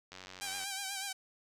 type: click train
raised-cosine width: 0.2 ms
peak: -30 dBFS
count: 49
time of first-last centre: 0.12-0.636 s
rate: 93 Hz
type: tone with vibrato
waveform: 5% pulse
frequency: 784 Hz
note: G5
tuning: in tune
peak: -25 dBFS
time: 0.41-1.13 s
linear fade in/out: 10 ms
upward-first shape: sine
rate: 8.2 Hz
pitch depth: 50 cents each way
effects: none